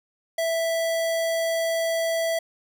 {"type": "tone", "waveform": "square", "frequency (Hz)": 659.3, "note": "E5", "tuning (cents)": 0, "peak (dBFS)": -23, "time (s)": [0.38, 2.39], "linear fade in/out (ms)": 5, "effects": []}